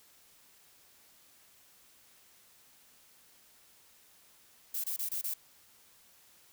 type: noise bursts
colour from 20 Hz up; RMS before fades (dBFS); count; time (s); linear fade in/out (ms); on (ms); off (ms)
violet; -35; 5; 4.74-5.339; 5; 99; 26
effects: white hiss -62 dBFS RMS until 6.52 s